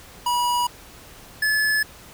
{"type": "tone pair in turn", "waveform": "square", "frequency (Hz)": [970, 1721.9], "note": ["B5", "A6"], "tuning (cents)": [-31, -38], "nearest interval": "minor seventh", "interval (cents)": 993, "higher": "second", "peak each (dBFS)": [-20, -19], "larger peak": "second", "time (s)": [[0.26, 0.67], [1.42, 1.83]], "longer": "neither", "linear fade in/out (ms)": 5, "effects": ["pink hiss -45 dBFS RMS until 2.13 s"]}